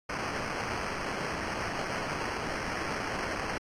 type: noise with sample-and-hold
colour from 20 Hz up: blue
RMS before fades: -34 dBFS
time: 0.09-3.58 s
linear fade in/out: 5 ms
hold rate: 3675 Hz
effects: low-pass 6000 Hz 12 dB/octave + AAC 64 kbps